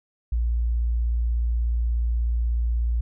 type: tone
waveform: sine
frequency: 58.27 Hz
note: A#1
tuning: in tune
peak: -20 dBFS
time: 0.32-3.01 s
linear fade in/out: 5 ms
effects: none